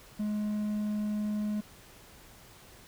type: tone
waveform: triangle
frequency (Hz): 210.3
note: G#3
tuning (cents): +22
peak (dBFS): -27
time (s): 0.19-1.61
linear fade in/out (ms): 10
effects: pink hiss -54 dBFS RMS until 2.87 s